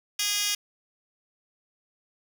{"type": "tone with high-pass filter", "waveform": "10% pulse", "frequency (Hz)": 410.6, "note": "G#4", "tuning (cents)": -20, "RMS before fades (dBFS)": -27, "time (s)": [0.19, 0.55], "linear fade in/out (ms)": 5, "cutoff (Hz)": 3900, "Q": 3, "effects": []}